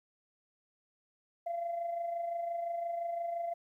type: tone with amplitude modulation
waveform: sine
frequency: 684 Hz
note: F5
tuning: 36 cents flat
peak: -30 dBFS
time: 1.46-3.54 s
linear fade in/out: 10 ms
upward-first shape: sine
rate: 25.8 Hz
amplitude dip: 50%
effects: tanh soft clip ceiling -29 dBFS + 12-bit